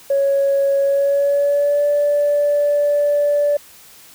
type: tone with pitch glide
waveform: sine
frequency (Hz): 554.4 to 581.6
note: C#5 to D5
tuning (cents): 0 to -17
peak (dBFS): -12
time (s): 0.1-3.57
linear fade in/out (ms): 5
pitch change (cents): +83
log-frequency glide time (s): 0.83-1.86
effects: tanh soft clip ceiling -9 dBFS + white hiss -44 dBFS RMS until 4.14 s